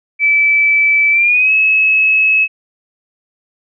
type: tone with pitch glide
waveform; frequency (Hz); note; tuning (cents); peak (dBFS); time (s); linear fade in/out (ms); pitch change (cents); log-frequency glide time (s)
sine; 2311 to 2579; D7 to E7; -28 to -39; -8; 0.19-2.48; 50; +189; 1.11-1.52
effects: none